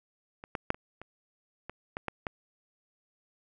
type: clicks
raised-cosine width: 0.5 ms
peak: -28 / -17 / -10 / -30 / -28 / -24 / -19 / -17 / -17 dBFS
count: 9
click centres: 0.439 / 0.552 / 0.704 / 0.745 / 1.016 / 1.696 / 1.969 / 2.083 / 2.268 s
effects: none